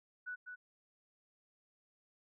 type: tone with echo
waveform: sine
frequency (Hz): 1480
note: F#6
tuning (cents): 0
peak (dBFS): -40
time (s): 0.26-0.36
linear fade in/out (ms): 20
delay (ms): 200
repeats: 1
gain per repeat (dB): -5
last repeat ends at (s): 0.56
effects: none